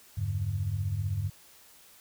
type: tone cluster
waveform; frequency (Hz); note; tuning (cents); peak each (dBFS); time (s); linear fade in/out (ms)
sine; 84.8 / 100.5 / 144.1; E2 / G2 / D3; +50 / +44 / -33; -36 / -29 / -37; 0.17-1.3; 10
effects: white hiss -56 dBFS RMS until 2 s

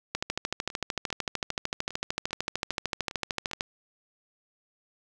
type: two click trains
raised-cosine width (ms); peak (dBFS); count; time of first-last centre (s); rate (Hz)
0.2; -11 / -23; 47 / 9; 0.15-3.609 / 0.3-3.513; 13.3 / 2.49
effects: none

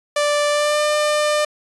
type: tone with pitch glide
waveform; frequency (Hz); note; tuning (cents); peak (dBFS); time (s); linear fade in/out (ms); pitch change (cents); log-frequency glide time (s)
sawtooth; 587.3 to 599.3; D5 to D5; 0 to +35; -12; 0.16-1.45; 5; +35; 0.5-0.81
effects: resampled to 24000 Hz

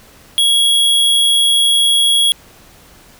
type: tone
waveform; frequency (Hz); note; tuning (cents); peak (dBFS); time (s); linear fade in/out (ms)
square; 3322; G#7; 0; -10; 0.38-2.32; 0
effects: pink hiss -44 dBFS RMS until 3.19 s

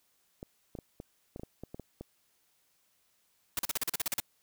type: clicks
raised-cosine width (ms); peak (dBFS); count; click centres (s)
2; -28; 11; 0.429 / 0.752 / 0.788 / 1.001 / 1.361 / 1.396 / 1.434 / 1.636 / 1.745 / 1.797 / 2.01
type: noise bursts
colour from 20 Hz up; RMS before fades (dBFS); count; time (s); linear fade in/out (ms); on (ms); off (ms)
white; -31; 11; 3.57-4.201; 2; 21; 40
effects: white hiss -72 dBFS RMS until 4.42 s

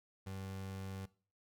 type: tone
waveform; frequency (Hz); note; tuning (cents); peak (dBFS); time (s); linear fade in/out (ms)
30% pulse; 96.1; G2; -34; -40; 0.26-1.06; 10
effects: noise-tail reverb RT60 0.4 s tail -20 dB re dry

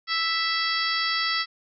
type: harmonic tone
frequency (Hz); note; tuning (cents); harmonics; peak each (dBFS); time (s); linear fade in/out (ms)
659.3; E5; 0; 2 / 3 / 4 / 5 / 6 / 7 / 8; -29 / -28 / -36 / -32 / -34 / -29 / -32; 0.07-1.46; 50
effects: none

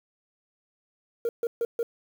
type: tone bursts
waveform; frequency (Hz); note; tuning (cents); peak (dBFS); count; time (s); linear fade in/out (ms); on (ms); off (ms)
sine; 466.2; A#4; 0; -22; 4; 1.25-1.83; 2; 40; 140
effects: tanh soft clip ceiling -20 dBFS + 8-bit

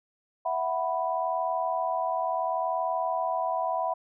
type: chord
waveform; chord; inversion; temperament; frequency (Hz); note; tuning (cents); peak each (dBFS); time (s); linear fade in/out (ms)
sine; E suspended second; none; equal; 659.3 / 740 / 987.8; E5 / F#5 / B5; 0 / 0 / 0; -30; 0.45-3.94; 10
effects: none

